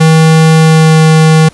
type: tone with pitch glide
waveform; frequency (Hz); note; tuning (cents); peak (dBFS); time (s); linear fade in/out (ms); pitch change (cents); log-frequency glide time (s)
square; 159.7 to 158.41; D#3 to D#3; +45 to +31; -3; 0-1.49; 10; -14; 0.55-1.01
effects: pink hiss -40 dBFS RMS until 1.53 s + resampled to 24000 Hz